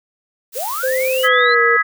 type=noise; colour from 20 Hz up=blue; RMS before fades=-27 dBFS; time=0.52-1.29 s; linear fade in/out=50 ms
type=linear sweep; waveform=sine; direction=up; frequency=433.9 to 4164 Hz; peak=-22 dBFS; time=0.55-1.55 s; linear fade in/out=20 ms
type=tone with pitch glide; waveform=sine; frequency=520 to 468.7 Hz; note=C5 to A#4; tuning=-11 to +9 cents; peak=-16 dBFS; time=0.83-1.77 s; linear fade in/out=10 ms; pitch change=-180 cents; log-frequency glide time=1.2-1.61 s
type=chord; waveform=sine; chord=G# minor; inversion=second; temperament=equal with one note detuned; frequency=1276.5 / 1661.2 / 1975.5 Hz; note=D#6 / G#6 / B6; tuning=+44 / 0 / 0 cents; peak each=-16 dBFS; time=1.23-1.83 s; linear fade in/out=20 ms
effects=none